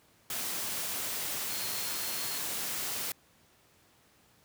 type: tone in noise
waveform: sine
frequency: 4267 Hz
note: C8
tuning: 33 cents sharp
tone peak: -43 dBFS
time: 1.5-2.38 s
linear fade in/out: 2 ms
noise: white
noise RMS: -35 dBFS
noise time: 0.3-3.12 s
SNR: -11 dB
effects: pink hiss -64 dBFS RMS until 4.44 s + high-pass 80 Hz 12 dB/octave